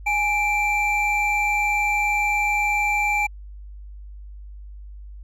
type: tone pair together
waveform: triangle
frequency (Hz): 832 / 2349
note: G#5 / D7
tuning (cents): +3 / 0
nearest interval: octave + tritone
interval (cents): 1797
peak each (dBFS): -21 / -19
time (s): 0.06-3.27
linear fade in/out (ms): 10
effects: added 50 Hz sine -36 dBFS peak until 5.23 s